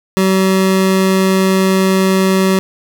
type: tone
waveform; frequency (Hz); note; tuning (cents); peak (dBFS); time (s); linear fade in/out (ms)
25% pulse; 190; F#3; +46; -6; 0.17-2.59; 0
effects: none

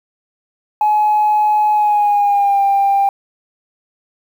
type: tone with pitch glide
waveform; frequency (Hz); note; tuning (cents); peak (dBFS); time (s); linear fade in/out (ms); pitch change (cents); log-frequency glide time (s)
sine; 846 to 793.9; G#5 to G5; +32 to +22; -9; 0.81-3.09; 2; -110; 1.73-2.62
effects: tanh soft clip ceiling -7 dBFS + 7-bit

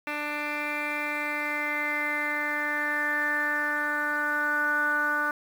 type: tone with low-pass filter sweep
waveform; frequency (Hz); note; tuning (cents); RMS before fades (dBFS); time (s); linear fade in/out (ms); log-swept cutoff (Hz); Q
10% pulse; 296.1; D4; +14; -28; 0.07-5.31; 2; 2600 to 1400; 8.4
effects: 8-bit

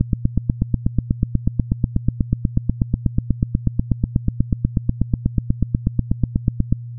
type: click train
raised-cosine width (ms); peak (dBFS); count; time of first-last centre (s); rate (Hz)
5; -3; 56; 0.01-6.726; 8.19
effects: added 119 Hz sine -29 dBFS peak until 6.98 s

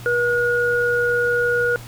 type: tone pair together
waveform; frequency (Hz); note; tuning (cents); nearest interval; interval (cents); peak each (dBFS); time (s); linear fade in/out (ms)
sine; 481.2 / 1442; B4 / F#6; -45 / -45; octave + perfect fifth; 1900; -19; 0.06-1.76; 0
effects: added 118 Hz sine -36 dBFS peak until 1.87 s + pink hiss -41 dBFS RMS until 1.87 s

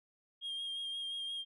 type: tone with vibrato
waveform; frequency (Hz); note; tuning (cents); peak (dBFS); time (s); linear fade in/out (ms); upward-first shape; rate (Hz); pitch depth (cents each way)
sine; 3231; G#7; -48; -35; 0.41-1.45; 50; sine; 5.7; 21
effects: tanh soft clip ceiling -36 dBFS

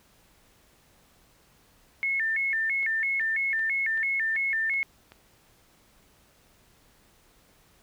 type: tone with vibrato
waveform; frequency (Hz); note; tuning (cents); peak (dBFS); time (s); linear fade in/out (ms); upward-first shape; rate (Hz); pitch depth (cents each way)
sine; 1975.5; B6; 0; -24; 2.03-4.83; 0; square; 3; 170
type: click train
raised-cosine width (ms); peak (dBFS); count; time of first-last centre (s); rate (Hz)
0.3; -31; 7; 2.83-5.12; 2.62
effects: pink hiss -61 dBFS RMS until 7.82 s

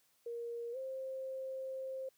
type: tone with pitch glide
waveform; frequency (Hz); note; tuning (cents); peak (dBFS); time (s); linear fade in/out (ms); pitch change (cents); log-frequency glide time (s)
sine; 470 to 527.6; A#4 to C5; +14 to +14; -39; 0.26-2.09; 5; +200; 0.72-0.77
effects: white hiss -73 dBFS RMS until 2.17 s + high-pass 60 Hz 12 dB/octave

